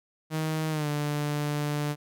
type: tone with pitch glide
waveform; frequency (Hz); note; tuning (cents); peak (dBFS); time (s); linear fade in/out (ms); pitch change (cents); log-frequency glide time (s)
sawtooth; 157.2 to 147.52; D#3 to D3; +18 to +8; -23; 0.3-1.96; 50; -110; 0.7-0.88
effects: none